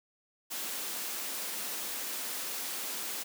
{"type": "high-pass noise", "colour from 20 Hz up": "white", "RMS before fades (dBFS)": -37, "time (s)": [0.5, 3.24], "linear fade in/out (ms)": 20, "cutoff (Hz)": 190, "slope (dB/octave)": 48, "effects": []}